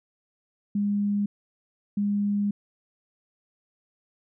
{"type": "tone bursts at uneven times", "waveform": "sine", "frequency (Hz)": 203.9, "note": "G#3", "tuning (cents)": -32, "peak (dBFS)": -22, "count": 2, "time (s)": [[0.75, 1.26], [1.97, 2.51]], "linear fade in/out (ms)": 5, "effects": []}